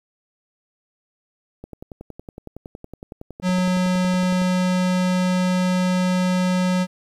click train, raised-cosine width 2 ms, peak -22 dBFS, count 31, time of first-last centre 1.64-4.418 s, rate 10.8 Hz
square tone, 182.8 Hz, F#3, 21 cents flat, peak -18 dBFS, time 3.42-6.87 s, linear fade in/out 50 ms
effects low-pass 8000 Hz 12 dB/octave + 9-bit

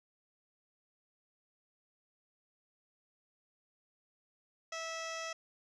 15% pulse tone with low-pass filter, 653 Hz, E5, 17 cents flat, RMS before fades -41 dBFS, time 4.72-5.33 s, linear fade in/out 5 ms, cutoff 5200 Hz, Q 3.3, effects none

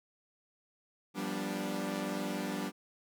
sawtooth chord, G dominant seventh, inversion third, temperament equal with one note detuned, 174.61 / 196 / 242.4 / 293.7 Hz, F3 / G3 / B3 / D4, 0 / 0 / -32 / 0 cents, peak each -39 / -34 / -37 / -35 dBFS, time 1.14-2.72 s, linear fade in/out 50 ms, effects none

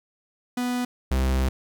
45% pulse tone pair in turn, 246.9 / 65.4 Hz, B3 / C2, 0 / 0 cents, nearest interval octave + major seventh, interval 2300 cents, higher first, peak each -24 / -20 dBFS, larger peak second, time 0.57-0.85 / 1.11-1.49 s, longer second, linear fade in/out 5 ms, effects 10-bit

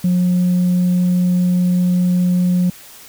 sine tone, 179.5 Hz, F3, 48 cents sharp, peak -10 dBFS, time 0.04-2.7 s, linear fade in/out 5 ms, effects tanh soft clip ceiling -10 dBFS + white hiss -40 dBFS RMS until 3.08 s

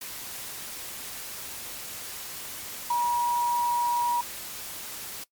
sine tone in noise, 959 Hz, A#5, 49 cents sharp, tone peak -22 dBFS, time 2.9-4.21 s, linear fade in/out 5 ms, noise white, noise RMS -38 dBFS, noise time 0.01-5.24 s, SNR +13 dB, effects noise-tail reverb RT60 0.1 s tail -20 dB re dry + MP3 96 kbps

